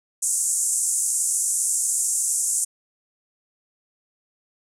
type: band-pass noise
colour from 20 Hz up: pink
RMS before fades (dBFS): -23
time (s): 0.22-2.65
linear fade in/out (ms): 10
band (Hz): 6900 to 10000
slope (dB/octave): 48
effects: none